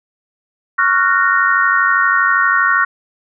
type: chord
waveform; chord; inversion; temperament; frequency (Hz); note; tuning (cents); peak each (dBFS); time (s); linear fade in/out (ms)
sine; Gb major seventh; second; just; 1110 / 1387.5 / 1480 / 1850; Db6 / F6 / Gb6 / Bb6; +2 / -12 / 0 / -14; -16; 0.78-2.85; 10
effects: none